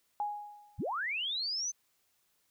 sine tone with exponential decay, 829 Hz, G#5, 3 cents flat, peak -29 dBFS, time 0.2-0.89 s, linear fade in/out 1 ms, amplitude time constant 150 ms
sine linear sweep, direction up, 33 to 6250 Hz, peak -32 dBFS, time 0.78-1.72 s, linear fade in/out 20 ms
effects white hiss -74 dBFS RMS until 2.5 s

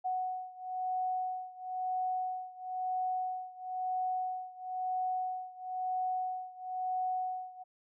sine beating tone pair, 740 / 741 Hz, F#5 / F#5, 0 / +2 cents, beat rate 1 Hz, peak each -35 / -37 dBFS, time 0.04-7.64 s, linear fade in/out 20 ms, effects none

